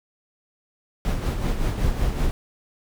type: noise with tremolo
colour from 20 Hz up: brown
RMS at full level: -21 dBFS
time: 1.05-2.31 s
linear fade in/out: 0 ms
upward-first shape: sine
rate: 5.3 Hz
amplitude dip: 50%
effects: none